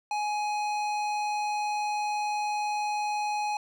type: tone with hard clipping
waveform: sine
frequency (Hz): 837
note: G#5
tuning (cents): +13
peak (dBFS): -29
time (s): 0.11-3.57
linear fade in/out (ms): 2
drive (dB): 14
effects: none